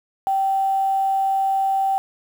sine tone with quantisation, 777 Hz, G5, 16 cents flat, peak -17 dBFS, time 0.27-1.98 s, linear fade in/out 0 ms, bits 7, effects none

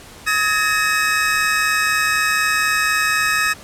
square tone cluster, 1268 / 1683 / 1827 / 2550 Hz, D#6 / G#6 / A#6 / D#7, +32 / +23 / -35 / +42 cents, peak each -22 dBFS, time 0.26-3.54 s, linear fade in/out 20 ms, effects pink hiss -40 dBFS RMS until 3.63 s + low-pass 12000 Hz 12 dB/octave

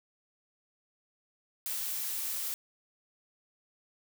blue noise, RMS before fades -35 dBFS, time 1.66-2.54 s, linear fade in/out 0 ms, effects none

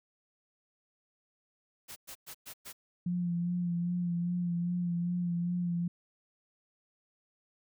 white noise bursts, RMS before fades -45 dBFS, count 5, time 1.88-2.73 s, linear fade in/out 20 ms, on 82 ms, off 110 ms
sine tone with vibrato, 174.61 Hz, F3, in tune, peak -29 dBFS, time 3.06-5.88 s, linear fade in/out 5 ms, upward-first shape sine, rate 2.5 Hz, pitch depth 29 cents each way
effects none

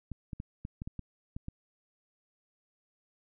clicks, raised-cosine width 5 ms, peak -26 dBFS, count 9, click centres 0.117 / 0.332 / 0.401 / 0.651 / 0.819 / 0.875 / 0.993 / 1.365 / 1.484 s, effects none

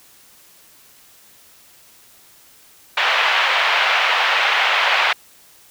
white band-pass noise, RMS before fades -17 dBFS, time 2.97-5.13 s, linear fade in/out 5 ms, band 650 to 3000 Hz, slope 24 dB/octave, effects white hiss -49 dBFS RMS until 5.7 s

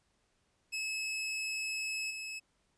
sawtooth tone with level steps, 2588 Hz, E7, 32 cents flat, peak -31 / -36 dBFS, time 0.72-2.4 s, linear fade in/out 20 ms, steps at 2.1 s, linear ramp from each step 10 ms, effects pink hiss -75 dBFS RMS until 2.77 s + resampled to 22050 Hz

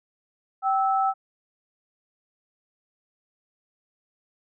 sine tone pair together, 774.7 / 1309 Hz, G5 / E6, -21 / -13 cents, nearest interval major sixth, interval 908 cents, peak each -21 / -25 dBFS, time 0.62-1.14 s, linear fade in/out 50 ms, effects none

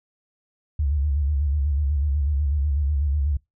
sine tone with vibrato, 71.8 Hz, D2, 39 cents flat, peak -19 dBFS, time 0.79-3.37 s, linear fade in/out 5 ms, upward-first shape square, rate 8.1 Hz, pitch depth 82 cents each way, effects noise-tail reverb RT60 0.2 s tail -26 dB re dry

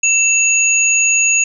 sine tone pair together, 2671 / 6730 Hz, E7 / G#8, +22 / +22 cents, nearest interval octave + major third, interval 1600 cents, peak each -13 dBFS, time 0.03-1.44 s, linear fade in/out 5 ms, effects none

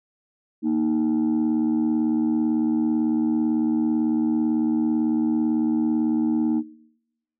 sine tone pair together, 233 / 311 Hz, A#3 / D#4, -1 / -1 cents, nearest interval perfect fourth, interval 500 cents, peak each -20 dBFS, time 0.62-6.63 s, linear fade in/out 50 ms, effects noise-tail reverb RT60 0.9 s tail -21 dB re dry + tanh soft clip ceiling -16 dBFS

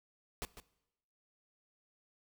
pink noise with echo, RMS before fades -40 dBFS, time 0.42-0.45 s, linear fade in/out 0 ms, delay 150 ms, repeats 1, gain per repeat -11 dB, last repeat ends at 0.6 s, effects noise-tail reverb RT60 0.9 s tail -20 dB re dry

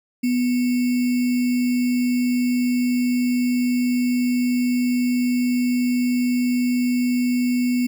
sine tone with sample-and-hold, 246.9 Hz, B3, in tune, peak -17 dBFS, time 0.23-7.87 s, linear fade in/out 10 ms, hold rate 2450 Hz, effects none

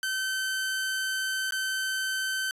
sawtooth tone with dropouts, 1538 Hz, G6, 33 cents flat, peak -24 dBFS, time 0.03-2.51 s, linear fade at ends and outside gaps 1 ms, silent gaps 1.508-1.522 s, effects resampled to 32000 Hz

